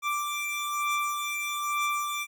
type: beating tone pair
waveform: 25% pulse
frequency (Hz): 1174.7 / 1175.8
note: D6 / D6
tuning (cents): 0 / +2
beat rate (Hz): 1.1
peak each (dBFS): -29 / -26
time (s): 0.02-2.27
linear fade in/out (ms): 50
effects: none